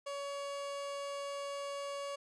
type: tone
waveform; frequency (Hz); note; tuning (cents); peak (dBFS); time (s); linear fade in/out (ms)
30% pulse; 563; C#5; +27; -36; 0.06-2.16; 10
effects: resampled to 22050 Hz